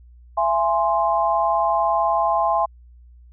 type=chord; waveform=sine; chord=E augmented; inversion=none; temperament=equal with one note detuned; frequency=672.3 / 830.6 / 1046.5 Hz; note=E5 / G#5 / B#5; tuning=+34 / 0 / 0 cents; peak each=-21 dBFS; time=0.37-2.66 s; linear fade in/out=10 ms; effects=added 60 Hz sine -44 dBFS peak until 3.32 s